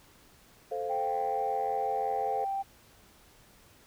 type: chord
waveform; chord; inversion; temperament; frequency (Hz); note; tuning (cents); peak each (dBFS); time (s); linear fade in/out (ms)
sine; F major; first; equal; 440 / 523.3 / 698.5; A4 / C5 / F5; 0 / 0 / 0; -35; 0.71-2.45; 10
type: tone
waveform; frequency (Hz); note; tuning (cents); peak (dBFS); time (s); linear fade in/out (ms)
sine; 784; G5; 0; -29; 0.89-2.63; 20
effects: tanh soft clip ceiling -21 dBFS + pink hiss -59 dBFS RMS until 3.86 s